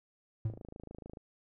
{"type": "tone with exponential decay", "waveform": "triangle", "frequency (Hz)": 110, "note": "A2", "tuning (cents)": 0, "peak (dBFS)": -25, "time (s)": [0.45, 0.62], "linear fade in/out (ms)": 5, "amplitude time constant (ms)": 36}
{"type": "click train", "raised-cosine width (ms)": 2, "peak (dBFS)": -33, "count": 19, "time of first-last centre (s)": [0.5, 1.172], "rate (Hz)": 26.8}
{"effects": []}